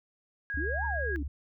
sine tone, 1643 Hz, G#6, 19 cents flat, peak -32 dBFS, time 0.5-1.16 s, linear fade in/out 0 ms
sine tone with vibrato, 70.7 Hz, C#2, 35 cents sharp, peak -32 dBFS, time 0.54-1.28 s, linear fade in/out 5 ms, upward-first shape sine, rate 15 Hz, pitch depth 20 cents each way
sine exponential two-way sweep, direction up then down, 268 to 965 to 268 Hz, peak -34 dBFS, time 0.57-1.23 s, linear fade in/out 5 ms, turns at 0.85 s
effects none

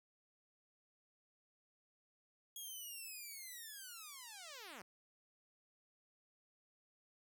5% pulse linear sweep, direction down, 3322 to 167.3 Hz, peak -39 dBFS, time 2.56-4.82 s, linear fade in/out 2 ms, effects 13-bit

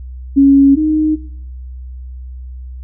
sine tone pair in turn, 276.5 / 309.1 Hz, C#4 / D#4, -4 / -11 cents, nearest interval major second, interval 193 cents, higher second, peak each -4 / -11 dBFS, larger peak first, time 0.36-0.76 / 0.76-1.16 s, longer neither, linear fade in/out 20 ms, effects noise-tail reverb RT60 0.7 s tail -19 dB re dry + added 63 Hz sine -26 dBFS peak until 2.83 s

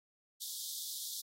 pink high-pass noise, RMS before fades -42 dBFS, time 0.4-1.22 s, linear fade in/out 20 ms, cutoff 3400 Hz, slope 96 dB/octave, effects AAC 48 kbps

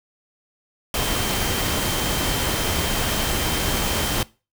sine tone in noise, 3136 Hz, G7, in tune, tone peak -32 dBFS, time 0.94-4.23 s, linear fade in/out 2 ms, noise pink, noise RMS -23 dBFS, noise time 0.94-4.23 s, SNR -12 dB, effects noise-tail reverb RT60 0.3 s tail -21 dB re dry

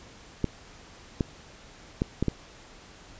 clicks, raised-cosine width 3 ms, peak -11 dBFS, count 5, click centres 0.443 / 1.208 / 2.019 / 2.226 / 2.283 s, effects pink hiss -50 dBFS RMS until 3.19 s + resampled to 16000 Hz

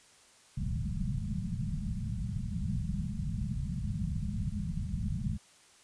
white low-pass noise, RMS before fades -34 dBFS, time 0.57-5.38 s, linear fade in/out 10 ms, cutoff 210 Hz, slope 96 dB/octave, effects white hiss -60 dBFS RMS until 5.83 s + resampled to 22050 Hz

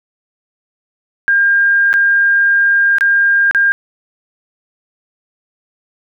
sine tone with dropouts, 1606 Hz, G6, 41 cents sharp, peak -8 dBFS, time 1.28-3.72 s, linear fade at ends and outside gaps 0 ms, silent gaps 1.93-1.939 / 2.984-3.009 / 3.511-3.548 s, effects none

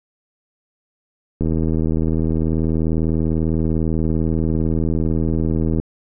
click train, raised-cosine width 3 ms, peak -8 dBFS, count 353, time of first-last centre 1.41-5.799 s, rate 80.2 Hz, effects none

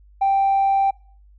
triangle tone with tanh clipping, 784 Hz, G5, in tune, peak -15 dBFS, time 0.21-0.91 s, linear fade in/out 10 ms, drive 5 dB, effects noise-tail reverb RT60 0.5 s tail -25 dB re dry + added 50 Hz sine -47 dBFS peak until 1.38 s

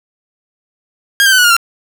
sawtooth tone with pitch steps, 1622 / 1568.6 / 1516.9 / 1466.9 / 1418.6 / 1371.8 Hz, G#6 / G6 / F#6 / F#6 / F6 / F6, -41 / +1 / +43 / -15 / +27 / -31 cents, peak -3 dBFS, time 1.2-1.566 s, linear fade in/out 0 ms, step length 61 ms, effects none

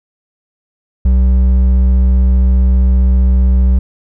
triangle tone with hard clipping, 63.2 Hz, B1, 41 cents sharp, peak -8 dBFS, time 1.05-3.79 s, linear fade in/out 5 ms, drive 9 dB, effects none

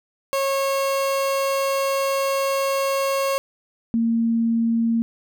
30% pulse / sine tone pair in turn, 546 / 229.6 Hz, C#5 / A#3, -26 / -26 cents, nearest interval octave + minor third, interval 1500 cents, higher first, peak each -17 dBFS, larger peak neither, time 0.33-3.38 / 3.94-5.02 s, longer first, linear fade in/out 0 ms, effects none

